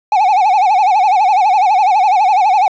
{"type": "tone with vibrato", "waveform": "triangle", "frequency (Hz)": 795, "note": "G5", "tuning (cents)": 24, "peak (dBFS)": -6, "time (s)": [0.12, 2.68], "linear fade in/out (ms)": 2, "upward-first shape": "sine", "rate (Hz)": 12, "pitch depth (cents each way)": 160, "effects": ["resampled to 16000 Hz", "7-bit"]}